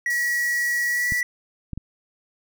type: tone with pitch glide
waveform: triangle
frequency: 1924 to 1954.2 Hz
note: B6 to B6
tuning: -46 to -19 cents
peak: -19 dBFS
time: 0.06-1.23 s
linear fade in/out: 2 ms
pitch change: +27 cents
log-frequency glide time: 0.89-1.1 s
type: high-pass noise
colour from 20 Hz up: pink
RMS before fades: -35 dBFS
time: 0.1-1.21 s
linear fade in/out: 2 ms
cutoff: 4400 Hz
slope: 96 dB/octave
type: clicks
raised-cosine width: 5 ms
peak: -18 dBFS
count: 3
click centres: 1.122 / 1.733 / 1.776 s
effects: none